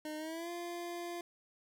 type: tone with pitch glide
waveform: 25% pulse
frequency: 306.7 to 346.3 Hz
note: D#4 to F4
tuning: -25 to -15 cents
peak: -36 dBFS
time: 0.05-1.21 s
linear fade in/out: 2 ms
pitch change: +210 cents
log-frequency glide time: 0.17-0.5 s
effects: none